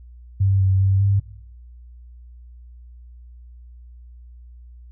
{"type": "tone with pitch steps", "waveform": "sine", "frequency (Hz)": [97.3, 95.4, 96.7, 99.3], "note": ["G2", "G2", "G2", "G2"], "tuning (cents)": [-12, -47, -23, 23], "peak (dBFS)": -14, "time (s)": [0.4, 1.2], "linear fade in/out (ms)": 10, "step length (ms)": 200, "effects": ["noise-tail reverb RT60 0.7 s tail -21 dB re dry", "added 60 Hz sine -40 dBFS peak until 4.91 s"]}